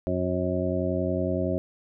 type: harmonic tone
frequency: 90.8 Hz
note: F#2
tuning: 32 cents flat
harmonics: 1 / 2 / 3 / 4 / 6 / 7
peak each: -31 / -31 / -31 / -31 / -31 / -31 dBFS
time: 0.07-1.58 s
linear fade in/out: 0 ms
effects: none